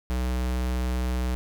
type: tone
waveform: square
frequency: 62.4 Hz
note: B1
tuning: 19 cents sharp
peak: -25 dBFS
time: 0.1-1.35 s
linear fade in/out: 0 ms
effects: none